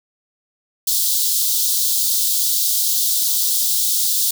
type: high-pass noise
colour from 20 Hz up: white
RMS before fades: -18 dBFS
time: 0.87-4.31 s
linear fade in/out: 5 ms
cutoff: 3500 Hz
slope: 48 dB/octave
effects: none